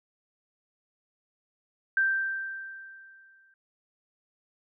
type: tone with exponential decay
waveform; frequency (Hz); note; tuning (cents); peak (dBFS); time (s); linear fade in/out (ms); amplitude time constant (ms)
sine; 1568; G6; 0; -20; 1.97-3.54; 2; 340
effects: none